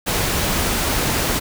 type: noise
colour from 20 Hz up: pink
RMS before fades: -20 dBFS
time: 0.06-1.4 s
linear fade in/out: 20 ms
effects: none